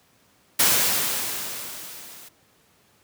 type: noise with level ramp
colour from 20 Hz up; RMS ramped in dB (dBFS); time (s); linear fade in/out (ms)
white; -17 to -45; 0.59-2.29; 10
effects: pink hiss -60 dBFS RMS until 3.03 s + high-pass 100 Hz 12 dB/octave